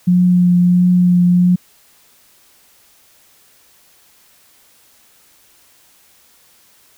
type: tone with vibrato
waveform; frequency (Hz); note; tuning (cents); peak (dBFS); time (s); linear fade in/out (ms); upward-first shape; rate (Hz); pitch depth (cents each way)
sine; 178.3; F3; +36; -8; 0.07-1.56; 10; triangle; 1.5; 16
effects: white hiss -51 dBFS RMS until 6.97 s